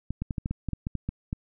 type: clicks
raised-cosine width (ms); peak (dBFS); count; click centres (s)
5; -17; 12; 0.106 / 0.22 / 0.308 / 0.382 / 0.459 / 0.51 / 0.687 / 0.733 / 0.869 / 0.953 / 1.09 / 1.329
effects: none